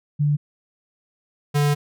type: tone pair in turn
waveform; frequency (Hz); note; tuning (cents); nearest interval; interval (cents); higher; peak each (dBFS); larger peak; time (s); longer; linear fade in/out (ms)
sine / square; 146.83 / 145.65; D3 / D3; 0 / -14; unison; 14; first; -16 / -17; first; 0.19-0.37 / 1.54-1.75; second; 20
effects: none